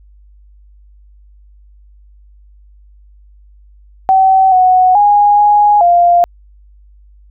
sine tone with pitch steps, 764 / 739 / 823 / 829 / 697 Hz, G5 / F#5 / G#5 / G#5 / F5, -45 / -2 / -16 / -3 / -4 cents, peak -5 dBFS, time 4.09-6.24 s, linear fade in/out 0 ms, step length 430 ms, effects added 50 Hz sine -40 dBFS peak until 7.3 s

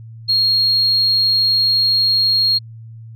sine tone, 4267 Hz, C8, 33 cents sharp, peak -11 dBFS, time 0.28-2.59 s, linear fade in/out 20 ms, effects tanh soft clip ceiling -7 dBFS + added 113 Hz sine -33 dBFS peak until 3.15 s

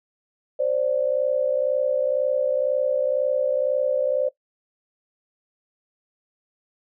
sine tone pair together, 523.3 / 585.3 Hz, C5 / D5, 0 / -6 cents, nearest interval major second, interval 194 cents, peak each -22 dBFS, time 0.59-4.29 s, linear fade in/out 10 ms, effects noise-tail reverb RT60 0.1 s tail -18 dB re dry

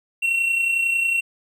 triangle tone pair together, 2696 / 2727 Hz, E7 / F7, +38 / -42 cents, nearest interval unison, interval 20 cents, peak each -27 / -17 dBFS, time 0.22-1.21 s, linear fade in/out 10 ms, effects none

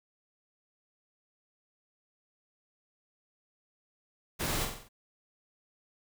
pink noise with echo, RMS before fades -33 dBFS, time 4.39-4.66 s, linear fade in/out 20 ms, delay 46 ms, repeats 5, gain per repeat -5 dB, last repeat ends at 4.89 s, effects none

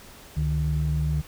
sine tone pair together, 69.8 / 151.18 Hz, C#2 / D#3, +13 / -49 cents, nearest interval octave + minor second, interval 1338 cents, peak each -24 / -23 dBFS, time 0.36-1.22 s, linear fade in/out 20 ms, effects tanh soft clip ceiling -16 dBFS + pink hiss -47 dBFS RMS until 1.27 s

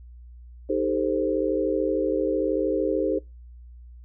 sine chord, A half-diminished seventh, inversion second, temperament equal with one note detuned, 311.1 / 392 / 445.1 / 523.3 Hz, Eb4 / G4 / A4 / C5, 0 / 0 / +20 / 0 cents, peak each -27 dBFS, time 0.69-3.19 s, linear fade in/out 10 ms, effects noise-tail reverb RT60 0.2 s tail -21 dB re dry + added 60 Hz sine -42 dBFS peak until 4.04 s

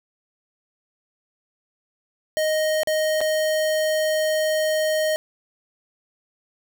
square tone with dropouts, 622.3 Hz, D#5, in tune, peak -20 dBFS, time 2.37-5.16 s, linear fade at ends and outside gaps 0 ms, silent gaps 2.833-2.873 / 3.206-3.213 s, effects none

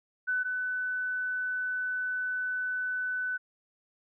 sine tone pair in turn, 1500 / 1500 Hz, F#6 / F#6, +23 / +23 cents, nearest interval unison, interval 0 cents, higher neither, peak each -26 / -29 dBFS, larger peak first, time 0.27-0.44 / 0.44-3.38 s, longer second, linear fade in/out 20 ms, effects none

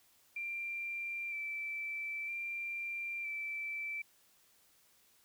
sine tone with vibrato, 2349 Hz, D7, in tune, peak -37 dBFS, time 0.36-4.02 s, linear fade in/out 5 ms, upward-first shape square, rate 0.52 Hz, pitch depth 17 cents each way, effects white hiss -68 dBFS RMS until 5.24 s

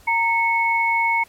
sine tone pair together, 925 / 2200 Hz, A#5 / C#7, -14 / -14 cents, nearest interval octave + minor third, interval 1500 cents, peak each -19 dBFS, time 0.07-1.24 s, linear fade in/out 10 ms, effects pink hiss -51 dBFS RMS until 1.28 s + MP3 64 kbps

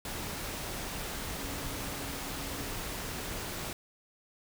sine tone in noise, 277.6 Hz, C#4, 3 cents sharp, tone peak -46 dBFS, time 1.38-2.69 s, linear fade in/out 2 ms, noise pink, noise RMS -38 dBFS, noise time 0.05-3.73 s, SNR -11 dB, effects none

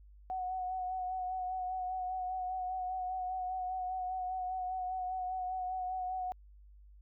sine tone with vibrato, 740 Hz, F#5, in tune, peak -34 dBFS, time 0.3-6.32 s, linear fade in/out 0 ms, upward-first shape sine, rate 5 Hz, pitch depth 26 cents each way, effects added 50 Hz sine -54 dBFS peak until 7.01 s

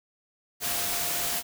sine tone in noise, 698.5 Hz, F5, in tune, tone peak -40 dBFS, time 0.6-1.43 s, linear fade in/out 50 ms, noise white, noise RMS -29 dBFS, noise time 0.6-1.43 s, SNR -14 dB, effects none

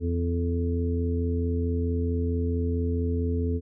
harmonic tone with a mistuned harmonic, 84.5 Hz, E2, 43 cents sharp, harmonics 1 / 2 / 3 / 4 / 5, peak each -25 / -39 / -30 / -41 / -32 dBFS, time 0-3.61 s, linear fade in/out 50 ms, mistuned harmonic 5, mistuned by +44 cents, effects none

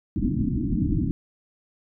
white low-pass noise, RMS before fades -24 dBFS, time 0.16-1.11 s, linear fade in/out 0 ms, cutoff 320 Hz, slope 96 dB/octave, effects none

